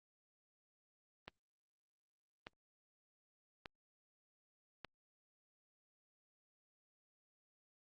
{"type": "click train", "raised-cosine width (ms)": 0.3, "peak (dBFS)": -30, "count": 4, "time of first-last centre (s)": [1.28, 4.847], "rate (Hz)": 0.841, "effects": ["Opus 32 kbps"]}